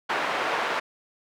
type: band-pass noise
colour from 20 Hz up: pink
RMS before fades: -27 dBFS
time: 0.09-0.8 s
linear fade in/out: 10 ms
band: 650 to 2100 Hz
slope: 12 dB/octave
effects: none